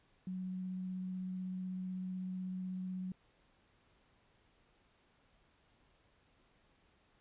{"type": "tone with vibrato", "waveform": "sine", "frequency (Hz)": 185, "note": "F#3", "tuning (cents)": 0, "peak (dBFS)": -38, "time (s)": [0.27, 3.12], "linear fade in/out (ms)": 2, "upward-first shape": "sine", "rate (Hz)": 16, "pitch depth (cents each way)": 9, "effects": ["pink hiss -71 dBFS RMS until 7.2 s", "resampled to 8000 Hz"]}